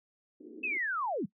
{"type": "band-pass noise", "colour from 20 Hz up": "white", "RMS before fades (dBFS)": -48, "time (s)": [0.4, 0.78], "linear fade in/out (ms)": 10, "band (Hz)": [250, 390], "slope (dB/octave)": 48}
{"type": "linear sweep", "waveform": "sine", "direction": "down", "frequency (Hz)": [2658, 146.83], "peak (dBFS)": -30, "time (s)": [0.63, 1.26], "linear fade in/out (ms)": 10}
{"effects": ["noise-tail reverb RT60 0.1 s tail -21 dB re dry"]}